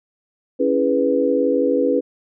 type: chord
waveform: sine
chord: C# minor seventh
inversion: none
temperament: equal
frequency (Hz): 277.2 / 329.6 / 415.3 / 493.9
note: C#4 / E4 / G#4 / B4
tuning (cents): 0 / 0 / 0 / 0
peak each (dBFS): -20 / -24 / -22 / -18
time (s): 0.59-2.01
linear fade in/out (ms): 20
effects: none